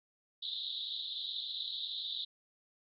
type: band-pass noise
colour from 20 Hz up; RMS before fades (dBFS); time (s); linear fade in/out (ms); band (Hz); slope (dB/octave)
pink; -40; 0.42-2.25; 10; 3500 to 4000; 96
effects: none